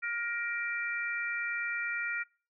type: harmonic tone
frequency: 471 Hz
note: A#4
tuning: 18 cents sharp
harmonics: 3 / 4 / 5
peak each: -35 / -36 / -37 dBFS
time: 0.02-2.24 s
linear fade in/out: 20 ms
effects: noise-tail reverb RT60 0.4 s tail -26 dB re dry